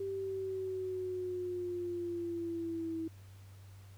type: linear sweep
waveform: sine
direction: down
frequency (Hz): 392 to 323.7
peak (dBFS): -35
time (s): 0-3.08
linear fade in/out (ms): 5
effects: added 97 Hz sine -51 dBFS peak until 3.97 s + pink hiss -64 dBFS RMS until 3.97 s